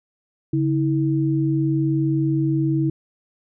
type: tone pair together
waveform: sine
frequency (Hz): 141.09 / 322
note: C#3 / E4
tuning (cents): +31 / -41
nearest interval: octave + major second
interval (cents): 1428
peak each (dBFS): -20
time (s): 0.53-2.9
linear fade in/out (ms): 5
effects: none